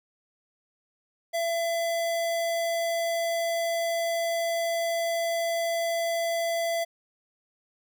square tone, 672 Hz, E5, 33 cents sharp, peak -26 dBFS, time 1.33-6.85 s, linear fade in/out 20 ms, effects none

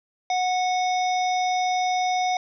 harmonic tone, 734 Hz, F#5, 14 cents flat, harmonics 1 / 3 / 5 / 7 / 8, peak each -21 / -31 / -35 / -38 / -39 dBFS, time 0.3-2.37 s, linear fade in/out 2 ms, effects none

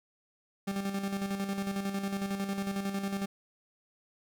40% pulse tone with tremolo, 197 Hz, G3, 9 cents sharp, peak -29 dBFS, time 0.67-3.26 s, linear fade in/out 10 ms, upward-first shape square, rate 11 Hz, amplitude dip 50%, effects none

